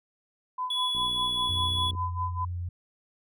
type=tone with tremolo; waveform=sine; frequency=1009 Hz; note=B5; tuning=37 cents sharp; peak=-27 dBFS; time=0.58-2.45 s; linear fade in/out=5 ms; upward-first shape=sine; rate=5 Hz; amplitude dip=90%
type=tone; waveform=triangle; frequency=3393 Hz; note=G#7; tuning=36 cents sharp; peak=-25 dBFS; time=0.7-1.91 s; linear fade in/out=5 ms
type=click train; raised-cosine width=3 ms; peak=-31 dBFS; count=62; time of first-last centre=0.95-1.95 s; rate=61 Hz
type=tone with vibrato; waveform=sine; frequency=88.2 Hz; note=F2; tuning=18 cents sharp; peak=-30 dBFS; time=1.49-2.69 s; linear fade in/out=5 ms; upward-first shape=sine; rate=4.3 Hz; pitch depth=11 cents each way
effects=none